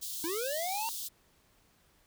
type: high-pass noise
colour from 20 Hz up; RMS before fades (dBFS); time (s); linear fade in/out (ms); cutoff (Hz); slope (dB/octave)
white; -39; 0.01-1.09; 20; 3300; 48
type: linear sweep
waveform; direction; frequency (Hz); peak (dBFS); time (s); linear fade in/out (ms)
square; up; 311.1 to 932.3; -34; 0.24-0.89; 0
effects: pink hiss -67 dBFS RMS until 2.06 s